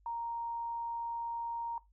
sine tone, 932.3 Hz, A#5, in tune, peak -35 dBFS, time 0.06-1.78 s, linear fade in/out 2 ms, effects noise-tail reverb RT60 0.2 s tail -19 dB re dry + added 50 Hz sine -63 dBFS peak until 1.92 s

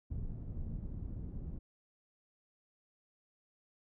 pink low-pass noise, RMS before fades -41 dBFS, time 0.1-1.59 s, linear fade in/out 10 ms, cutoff 170 Hz, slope 12 dB/octave, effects none

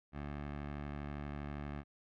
15% pulse tone with low-pass filter, 72.5 Hz, D2, 22 cents flat, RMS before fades -43 dBFS, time 0.12-1.84 s, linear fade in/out 50 ms, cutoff 2100 Hz, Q 1.1, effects none

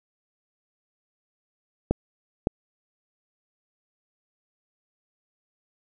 clicks, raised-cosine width 2 ms, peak -7 dBFS, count 2, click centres 1.91 / 2.471 s, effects none

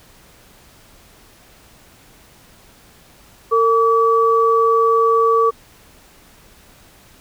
sine tone pair together, 454.8 / 1146 Hz, A#4 / D6, -43 / -43 cents, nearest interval octave + major third, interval 1600 cents, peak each -14 dBFS, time 3.51-5.51 s, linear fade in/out 20 ms, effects pink hiss -48 dBFS RMS until 7.2 s

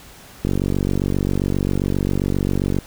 click train, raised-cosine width 3 ms, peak -7 dBFS, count 112, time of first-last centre 0.45-2.787 s, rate 47.5 Hz, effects pink hiss -43 dBFS RMS until 2.86 s

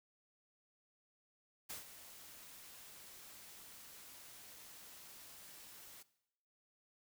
white noise with ADSR envelope, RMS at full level -45 dBFS, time 1.69-6.03 s, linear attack 15 ms, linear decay 130 ms, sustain -11 dB, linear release 10 ms, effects noise-tail reverb RT60 0.8 s tail -18 dB re dry

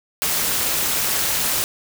white noise with amplitude modulation, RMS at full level -18 dBFS, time 0.22-1.64 s, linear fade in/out 0 ms, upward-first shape sine, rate 273 Hz, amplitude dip 65%, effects none

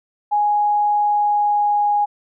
sine tone with pitch glide, 830.6 to 825.8 Hz, G#5 to G#5, 0 to -10 cents, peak -14 dBFS, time 0.31-2.06 s, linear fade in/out 20 ms, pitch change -10 cents, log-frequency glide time 0.99-1.94 s, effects none

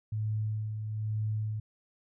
sine tone with tremolo, 107.8 Hz, A2, 35 cents flat, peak -28 dBFS, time 0.12-1.6 s, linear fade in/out 5 ms, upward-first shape sine, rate 1.1 Hz, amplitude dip 45%, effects none

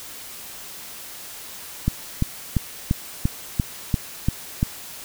click train, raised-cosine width 5 ms, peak -6 dBFS, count 9, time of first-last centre 1.88-4.629 s, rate 2.91 Hz, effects white hiss -38 dBFS RMS until 5.04 s

